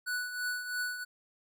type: tone with tremolo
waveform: square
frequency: 1480 Hz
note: F#6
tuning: in tune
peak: -31 dBFS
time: 0.06-1.05 s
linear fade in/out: 20 ms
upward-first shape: triangle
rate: 3 Hz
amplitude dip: 65%
effects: none